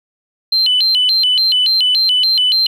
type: tone with vibrato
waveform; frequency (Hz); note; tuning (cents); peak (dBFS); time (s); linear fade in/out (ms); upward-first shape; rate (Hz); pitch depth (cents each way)
sine; 3520; A7; 0; -9; 0.52-2.67; 5; square; 3.5; 280
effects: tanh soft clip ceiling -6 dBFS + 8-bit